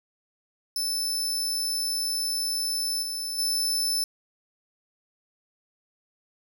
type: tone with level steps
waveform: sawtooth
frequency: 5274 Hz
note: E8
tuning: in tune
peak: -23 / -27 / -21 dBFS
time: 0.76-4.04 s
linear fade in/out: 2 ms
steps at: 3.02 / 3.38 s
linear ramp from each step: 10 ms
effects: none